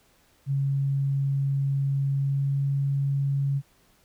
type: tone with pitch glide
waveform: sine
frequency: 138.1 to 138.98 Hz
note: C#3 to C#3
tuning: -6 to +5 cents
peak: -22 dBFS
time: 0.46-3.62 s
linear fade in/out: 50 ms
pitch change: +11 cents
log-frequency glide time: 2.17-2.62 s
effects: pink hiss -62 dBFS RMS until 4.04 s